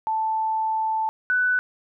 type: tone pair in turn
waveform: sine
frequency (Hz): 880 / 1493.3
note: A5 / F#6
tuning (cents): 0 / +16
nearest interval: major sixth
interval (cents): 916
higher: second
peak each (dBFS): -21 / -18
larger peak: second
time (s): 0.07-1.09 / 1.3-1.59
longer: first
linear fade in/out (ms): 0
effects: none